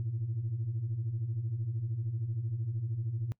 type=beating tone pair; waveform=sine; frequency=103.83 / 116.83 Hz; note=G#2 / A#2; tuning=0 / +4 cents; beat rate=13 Hz; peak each=-37 / -31 dBFS; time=0-3.32 s; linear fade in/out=0 ms; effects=noise-tail reverb RT60 0.1 s tail -24 dB re dry + tanh soft clip ceiling -27 dBFS